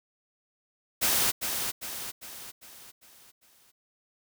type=noise with echo; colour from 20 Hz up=white; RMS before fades=-25 dBFS; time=1.01-1.32 s; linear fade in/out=20 ms; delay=400 ms; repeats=6; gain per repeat=-6 dB; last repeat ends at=3.72 s; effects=none